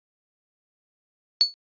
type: tone with exponential decay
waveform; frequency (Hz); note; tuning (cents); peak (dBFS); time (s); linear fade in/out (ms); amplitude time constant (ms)
sine; 4435; C#8; 0; -10; 1.41-1.54; 0; 28
effects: resampled to 11025 Hz